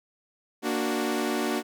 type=chord; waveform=sawtooth; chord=Bb augmented; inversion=none; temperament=equal; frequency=233.1 / 293.7 / 370 Hz; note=Bb3 / D4 / F#4; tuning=0 / 0 / 0 cents; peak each=-26 dBFS; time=0.62-1.63 s; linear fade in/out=50 ms; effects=none